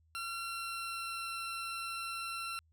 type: tone with pitch glide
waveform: 20% pulse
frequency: 1365 to 1354 Hz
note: F6 to E6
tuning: -40 to +46 cents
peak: -33 dBFS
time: 0.15-2.59 s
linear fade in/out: 0 ms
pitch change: -14 cents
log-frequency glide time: 0.38-1.33 s
effects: added 80 Hz sine -66 dBFS peak until 2.72 s